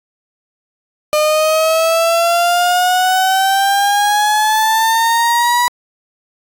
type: exponential sweep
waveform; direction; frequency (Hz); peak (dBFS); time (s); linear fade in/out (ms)
35% pulse; up; 604 to 978; -9; 1.13-5.68; 0
effects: AAC 64 kbps